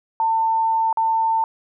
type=tone with dropouts; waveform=sine; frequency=897 Hz; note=A5; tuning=33 cents sharp; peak=-16 dBFS; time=0.2-1.44 s; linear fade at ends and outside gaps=1 ms; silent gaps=0.928-0.972 s; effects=none